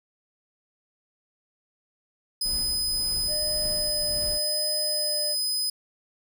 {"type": "tone", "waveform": "sawtooth", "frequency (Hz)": 5020, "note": "D#8", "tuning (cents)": 15, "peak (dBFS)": -22, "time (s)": [2.41, 5.7], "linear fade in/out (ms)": 5}
{"type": "noise with tremolo", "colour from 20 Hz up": "brown", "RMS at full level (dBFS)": -36, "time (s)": [2.44, 4.39], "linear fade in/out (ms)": 20, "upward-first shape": "triangle", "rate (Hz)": 1.8, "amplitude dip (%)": 60}
{"type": "tone with vibrato", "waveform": "triangle", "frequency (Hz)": 607, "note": "D#5", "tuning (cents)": -43, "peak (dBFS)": -31, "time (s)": [3.27, 5.36], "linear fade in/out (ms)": 50, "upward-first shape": "sine", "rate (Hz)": 0.86, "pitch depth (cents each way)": 14}
{"effects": []}